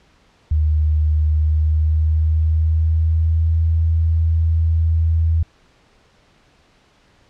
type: tone with pitch glide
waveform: sine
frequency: 76.8 to 81.37 Hz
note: D#2 to E2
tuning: -22 to -22 cents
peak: -13 dBFS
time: 0.51-5.43 s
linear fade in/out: 5 ms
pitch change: +100 cents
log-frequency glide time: 1.28-3.56 s
effects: pink hiss -55 dBFS RMS until 7.29 s + low-pass 5000 Hz 12 dB/octave